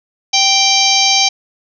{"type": "harmonic tone", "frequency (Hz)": 784, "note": "G5", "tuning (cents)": 0, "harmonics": [1, 3, 4, 5, 6, 7, 8], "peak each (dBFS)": [-17, -17, -17, -17, -17, -17, -17], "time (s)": [0.33, 1.29], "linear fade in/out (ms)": 10, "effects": []}